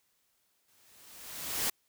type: noise with exponential growth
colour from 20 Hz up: white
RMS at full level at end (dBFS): -29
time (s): 0.68-1.7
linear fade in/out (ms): 5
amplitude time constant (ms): 220
effects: white hiss -74 dBFS RMS until 1.88 s